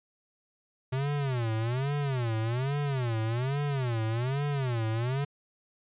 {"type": "tone with vibrato", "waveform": "square", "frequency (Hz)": 126.7, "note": "B2", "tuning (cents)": 45, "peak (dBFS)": -28, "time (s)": [0.92, 5.25], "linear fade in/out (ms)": 10, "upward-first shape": "sine", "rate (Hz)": 1.2, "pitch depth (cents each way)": 240, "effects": ["resampled to 8000 Hz"]}